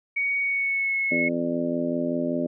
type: tone with pitch glide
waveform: sine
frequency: 2241 to 2185 Hz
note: C#7 to C#7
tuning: +18 to -26 cents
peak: -22 dBFS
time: 0.16-1.29 s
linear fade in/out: 10 ms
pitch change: -44 cents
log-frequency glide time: 0.4-0.96 s
type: harmonic tone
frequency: 85.2 Hz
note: F2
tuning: 42 cents flat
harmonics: 2 / 3 / 4 / 5 / 6 / 7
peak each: -34 / -26 / -31 / -35 / -39 / -29 dBFS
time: 1.11-2.47 s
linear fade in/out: 10 ms
effects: none